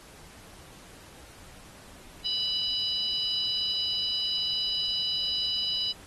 harmonic tone, 987.8 Hz, B5, in tune, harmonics 3 / 4 / 5, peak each -30 / -31 / -32 dBFS, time 2.24-5.93 s, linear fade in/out 20 ms, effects pink hiss -51 dBFS RMS until 6.06 s + AAC 32 kbps

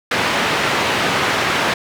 white band-pass noise, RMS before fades -18 dBFS, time 0.11-1.74 s, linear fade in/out 5 ms, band 110 to 2300 Hz, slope 12 dB/octave, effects none

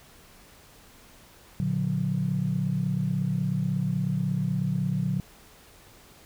sine chord, Bb augmented, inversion none, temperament just, 116.54 / 145.68 / 182.1 Hz, Bb2 / D3 / F#3, 0 / -14 / -27 cents, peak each -31 / -27 / -27 dBFS, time 1.6-5.2 s, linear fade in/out 0 ms, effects tanh soft clip ceiling -15 dBFS + pink hiss -53 dBFS RMS until 6.25 s

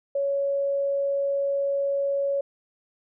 sine tone, 558 Hz, C#5, 11 cents sharp, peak -22 dBFS, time 0.15-2.41 s, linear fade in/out 5 ms, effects none

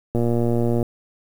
click train, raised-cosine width 2 ms, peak -9 dBFS, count 81, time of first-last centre 0.15-0.828 s, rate 118 Hz, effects 7-bit

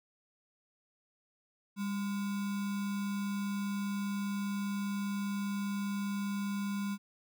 sine tone with sample-and-hold, 200 Hz, G3, 35 cents sharp, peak -32 dBFS, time 1.76-6.98 s, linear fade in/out 50 ms, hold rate 1225 Hz, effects none

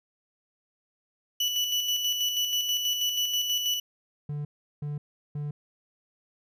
35% pulse tone with tremolo, 2960 Hz, F#7, in tune, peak -22 dBFS, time 1.4-3.8 s, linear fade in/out 5 ms, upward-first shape square, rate 6.2 Hz, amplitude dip 40%
triangle tone bursts, 146.9 Hz, D3, 1 cent sharp, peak -28 dBFS, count 3, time 4.29-5.51 s, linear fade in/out 5 ms, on 160 ms, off 370 ms
effects none

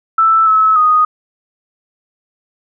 sine tone with pitch steps, 1322 / 1295 / 1243 Hz, E6 / E6 / D#6, +5 / -31 / -2 cents, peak -7 dBFS, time 0.18-1.05 s, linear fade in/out 5 ms, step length 290 ms, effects none

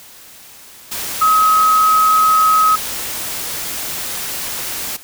sine tone in noise, 1273 Hz, D#6, 39 cents sharp, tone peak -9 dBFS, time 1.21-2.76 s, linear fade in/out 10 ms, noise white, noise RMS -24 dBFS, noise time 0.91-4.97 s, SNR +12 dB, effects white hiss -40 dBFS RMS until 5.03 s

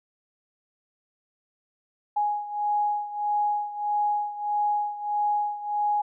sine beating tone pair, 830.6 / 832.2 Hz, G#5 / G#5, 0 / +3 cents, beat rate 1.6 Hz, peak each -25 / -29 dBFS, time 2.16-6.02 s, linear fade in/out 10 ms, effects none

